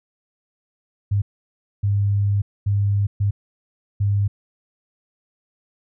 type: tone bursts at uneven times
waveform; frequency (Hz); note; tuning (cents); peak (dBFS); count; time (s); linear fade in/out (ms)
sine; 101; G#2; -48; -16; 5; 1.11-1.22 / 1.83-2.42 / 2.66-3.07 / 3.2-3.31 / 4-4.28; 10
effects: none